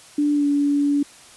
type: tone with pitch glide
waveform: sine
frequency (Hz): 293.1 to 286.7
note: D4 to D4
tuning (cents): -3 to -42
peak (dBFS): -16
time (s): 0.18-1.03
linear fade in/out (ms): 5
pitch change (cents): -39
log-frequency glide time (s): 0.33-0.46
effects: white hiss -46 dBFS RMS until 1.36 s + resampled to 24000 Hz